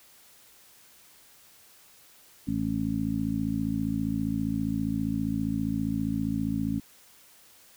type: harmonic tone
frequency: 55 Hz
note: A1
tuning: in tune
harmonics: 1 / 2 / 3 / 4 / 5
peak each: -39 / -35 / -34 / -30 / -30 dBFS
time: 2.47-6.8 s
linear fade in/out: 10 ms
effects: white hiss -56 dBFS RMS until 7.76 s